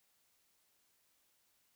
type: silence
effects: white hiss -75 dBFS RMS until 1.75 s